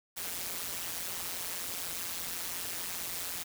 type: noise with amplitude modulation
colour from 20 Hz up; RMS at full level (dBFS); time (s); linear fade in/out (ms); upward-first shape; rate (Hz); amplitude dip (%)
white; -34; 0.16-3.44; 20; sine; 175; 85
effects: none